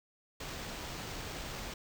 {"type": "noise with sample-and-hold", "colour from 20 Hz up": "pink", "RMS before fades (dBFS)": -42, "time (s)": [0.4, 1.74], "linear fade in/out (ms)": 5, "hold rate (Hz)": 11025, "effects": []}